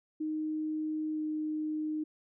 sine tone with pitch glide, 310 to 308 Hz, D#4 to D#4, -6 to -17 cents, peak -31 dBFS, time 0.2-2.04 s, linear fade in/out 10 ms, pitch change -11 cents, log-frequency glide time 1.13-1.2 s, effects none

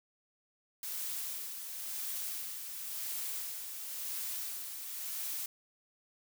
blue noise with tremolo, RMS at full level -38 dBFS, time 0.83-5.46 s, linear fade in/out 2 ms, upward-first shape sine, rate 0.95 Hz, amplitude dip 45%, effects none

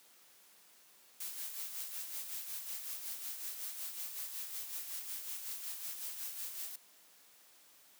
blue noise with tremolo, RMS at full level -41 dBFS, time 1.2-6.76 s, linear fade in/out 5 ms, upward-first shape sine, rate 5.4 Hz, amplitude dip 50%, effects white hiss -63 dBFS RMS until 7.99 s + high-pass 200 Hz 12 dB/octave

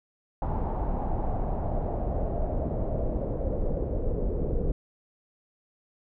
brown noise with low-pass filter sweep, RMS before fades -28 dBFS, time 0.42-4.72 s, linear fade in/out 2 ms, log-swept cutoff 870 to 460 Hz, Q 3.6, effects none

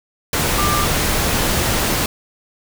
sine tone in noise, 1188 Hz, D6, 20 cents sharp, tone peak -19 dBFS, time 0.58-0.85 s, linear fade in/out 2 ms, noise pink, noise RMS -18 dBFS, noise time 0.33-2.06 s, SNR -4 dB, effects none

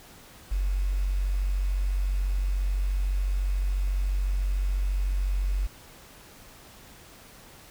sine tone with quantisation, 47 Hz, F#1, 28 cents sharp, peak -23 dBFS, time 0.51-5.67 s, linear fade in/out 10 ms, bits 8, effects pink hiss -50 dBFS RMS until 7.7 s

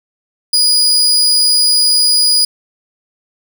35% pulse tone, 4911 Hz, D#8, 23 cents flat, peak -7 dBFS, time 0.53-2.45 s, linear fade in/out 5 ms, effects none

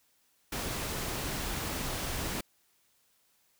pink noise, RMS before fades -35 dBFS, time 0.52-2.41 s, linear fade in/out 5 ms, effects white hiss -70 dBFS RMS until 3.59 s

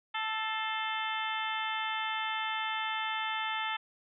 harmonic tone with a mistuned harmonic, 440 Hz, A4, in tune, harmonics 2 / 3 / 4 / 5 / 6 / 7 / 8, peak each -36 / -38 / -39 / -40 / -41 / -41 / -42 dBFS, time 0.14-3.77 s, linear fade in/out 10 ms, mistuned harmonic 5, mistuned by -61 cents, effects none

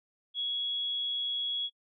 sine tone, 3343 Hz, G#7, 11 cents sharp, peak -30 dBFS, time 0.34-1.7 s, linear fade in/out 50 ms, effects noise-tail reverb RT60 0.1 s tail -22 dB re dry

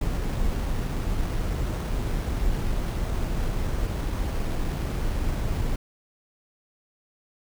brown noise with sample-and-hold, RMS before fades -26 dBFS, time 0.01-5.76 s, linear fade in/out 5 ms, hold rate 7350 Hz, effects none

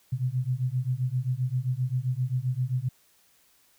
sine beating tone pair, 123.47 / 131.07 Hz, B2 / C3, 0 / +3 cents, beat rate 7.6 Hz, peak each -28 dBFS, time 0.12-2.89 s, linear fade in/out 10 ms, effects white hiss -63 dBFS RMS until 3.78 s

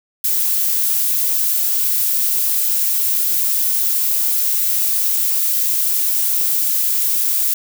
violet noise, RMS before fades -17 dBFS, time 0.24-7.54 s, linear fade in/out 5 ms, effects none

